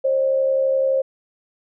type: tone pair together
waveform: sine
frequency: 534 / 605.7 Hz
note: C5 / D#5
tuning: +35 / -47 cents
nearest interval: major second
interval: 218 cents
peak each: -16 / -26 dBFS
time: 0.04-1.02 s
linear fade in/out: 10 ms
effects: none